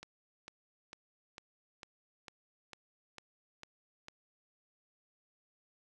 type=click train; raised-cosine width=0.2 ms; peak=-29 dBFS; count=10; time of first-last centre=0.03-4.084 s; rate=2.22 Hz; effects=none